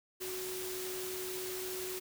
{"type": "tone in noise", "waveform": "sine", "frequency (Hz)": 370.5, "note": "F#4", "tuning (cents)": 2, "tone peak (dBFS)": -40, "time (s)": [0.2, 2], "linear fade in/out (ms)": 20, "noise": "white", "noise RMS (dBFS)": -42, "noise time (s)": [0.2, 2], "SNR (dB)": -1, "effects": []}